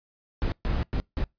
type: noise bursts at uneven times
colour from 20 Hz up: brown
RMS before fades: -26 dBFS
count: 4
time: 0.42-0.52 / 0.65-0.83 / 0.93-1 / 1.17-1.24 s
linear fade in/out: 0 ms
effects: noise-tail reverb RT60 0.2 s tail -26 dB re dry + resampled to 11025 Hz